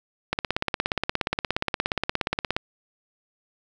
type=click train; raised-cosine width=0.3 ms; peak=-7 dBFS; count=39; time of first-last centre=0.33-2.565 s; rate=17 Hz; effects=8-bit